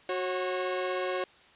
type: tone pair together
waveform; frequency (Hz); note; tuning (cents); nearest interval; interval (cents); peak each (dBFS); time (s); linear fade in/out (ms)
sawtooth; 368.4 / 544.4; F#4 / C#5; -7 / -31; perfect fifth; 676; -28; 0.09-1.24; 2
effects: white hiss -57 dBFS RMS until 1.55 s + resampled to 8000 Hz